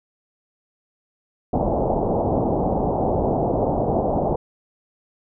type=low-pass noise; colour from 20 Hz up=white; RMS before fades=-21 dBFS; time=1.53-4.36 s; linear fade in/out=5 ms; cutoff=820 Hz; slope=48 dB/octave; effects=none